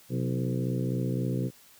harmonic tone with a mistuned harmonic, 63.8 Hz, C2, 43 cents flat, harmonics 2 / 3 / 4 / 5 / 6 / 7 / 8, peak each -29 / -33 / -35 / -37 / -39 / -40 / -41 dBFS, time 0.09-1.51 s, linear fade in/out 50 ms, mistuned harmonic 3, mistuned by -79 cents, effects white hiss -56 dBFS RMS until 1.79 s

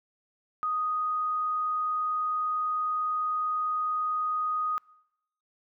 sine tone, 1244.5 Hz, D#6, in tune, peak -26 dBFS, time 0.63-4.78 s, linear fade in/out 0 ms, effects noise-tail reverb RT60 0.9 s tail -25 dB re dry

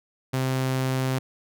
sawtooth tone, 130.81 Hz, C3, in tune, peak -19 dBFS, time 0.33-1.19 s, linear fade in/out 10 ms, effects none

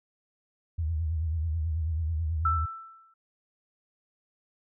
sine tone with vibrato, 80.2 Hz, E2, 47 cents flat, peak -26 dBFS, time 0.78-2.66 s, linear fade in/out 10 ms, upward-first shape triangle, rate 9.2 Hz, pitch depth 120 cents each way
sine tone with exponential decay, 1329 Hz, E6, 14 cents sharp, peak -21 dBFS, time 2.45-3.14 s, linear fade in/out 5 ms, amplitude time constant 150 ms
effects none

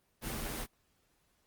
pink noise with comb filter, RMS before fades -38 dBFS, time 0.21-0.67 s, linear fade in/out 50 ms, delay 11 ms, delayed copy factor -1, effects pink hiss -74 dBFS RMS until 1.46 s + Opus 24 kbps

